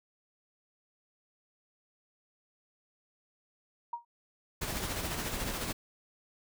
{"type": "tone with exponential decay", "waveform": "sine", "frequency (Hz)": 944, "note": "A#5", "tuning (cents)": 22, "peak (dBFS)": -30, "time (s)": [3.93, 4.05], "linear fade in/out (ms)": 5, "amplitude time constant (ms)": 26}
{"type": "noise with tremolo", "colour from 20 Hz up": "pink", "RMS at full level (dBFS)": -34, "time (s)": [4.61, 5.73], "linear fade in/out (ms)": 10, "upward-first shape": "sine", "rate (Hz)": 14, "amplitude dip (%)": 40}
{"effects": []}